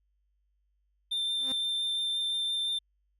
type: tone with vibrato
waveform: triangle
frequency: 3580 Hz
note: A7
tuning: 29 cents sharp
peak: -27 dBFS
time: 1.11-2.79 s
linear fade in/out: 10 ms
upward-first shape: sine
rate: 5.8 Hz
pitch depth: 9 cents each way
type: tone with exponential growth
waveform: sawtooth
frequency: 262.4 Hz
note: C4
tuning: 5 cents sharp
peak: -33 dBFS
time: 1.32-1.52 s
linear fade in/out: 0 ms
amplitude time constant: 42 ms
effects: added 50 Hz sine -70 dBFS peak until 3.19 s